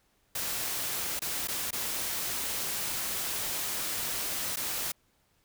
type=noise with dropouts; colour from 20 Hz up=white; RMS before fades=-33 dBFS; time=0.35-4.92 s; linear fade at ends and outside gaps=5 ms; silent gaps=1.193-1.218 / 1.474-1.483 / 1.708-1.728 / 4.56-4.569 s; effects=pink hiss -70 dBFS RMS until 5.44 s